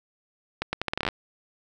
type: accelerating click train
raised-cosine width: 0.3 ms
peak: -10 dBFS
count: 12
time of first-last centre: 0.62-1.087 s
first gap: 110 ms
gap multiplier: 0.78
effects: none